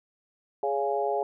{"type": "harmonic tone with a mistuned harmonic", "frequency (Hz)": 138.59, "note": "C#3", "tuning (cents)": 0, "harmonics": [3, 4, 5, 6], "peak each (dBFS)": [-29, -31, -30, -31], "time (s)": [0.63, 1.23], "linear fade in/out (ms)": 2, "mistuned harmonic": 4, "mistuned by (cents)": 21, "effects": []}